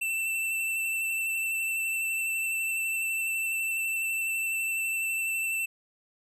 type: tone with vibrato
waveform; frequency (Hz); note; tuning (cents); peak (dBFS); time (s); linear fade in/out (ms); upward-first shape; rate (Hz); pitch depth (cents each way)
square; 2672; E7; +23; -28; 0.01-5.66; 10; triangle; 12; 21
effects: none